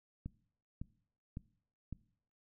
click train, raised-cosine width 5 ms, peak -29 dBFS, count 4, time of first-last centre 0.26-1.927 s, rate 1.8 Hz, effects noise-tail reverb RT60 0.6 s tail -21 dB re dry

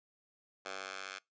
10% pulse tone with high-pass filter sweep, 95.9 Hz, G2, 37 cents flat, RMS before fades -44 dBFS, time 0.65-1.19 s, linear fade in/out 10 ms, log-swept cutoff 790 to 1500 Hz, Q 1, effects noise-tail reverb RT60 0.2 s tail -24 dB re dry + resampled to 16000 Hz

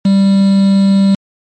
triangle tone with quantisation, 196 Hz, G3, in tune, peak -4 dBFS, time 0.05-1.15 s, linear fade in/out 5 ms, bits 4, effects low-pass 6000 Hz 12 dB/octave + MP3 48 kbps

